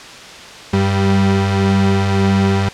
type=tone pair together; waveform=35% pulse; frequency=97.08 / 195.9 Hz; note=G2 / G3; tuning=-16 / -1 cents; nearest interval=octave; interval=1215 cents; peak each=-13 dBFS; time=0.73-2.69 s; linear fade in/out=5 ms; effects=white hiss -34 dBFS RMS until 2.73 s + low-pass 5000 Hz 12 dB/octave